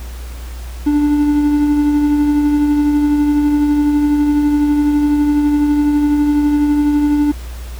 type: tone with tremolo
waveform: triangle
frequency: 293.7 Hz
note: D4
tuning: in tune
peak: -7 dBFS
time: 0.86-7.32 s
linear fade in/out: 10 ms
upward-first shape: triangle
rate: 12 Hz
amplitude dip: 35%
effects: added 60 Hz sine -25 dBFS peak until 7.79 s + pink hiss -38 dBFS RMS until 7.79 s